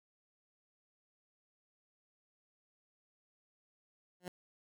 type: tone with exponential growth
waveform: 15% pulse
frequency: 180 Hz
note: F#3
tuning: 47 cents flat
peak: -31 dBFS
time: 4.2-4.28 s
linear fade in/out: 2 ms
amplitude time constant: 16 ms
effects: none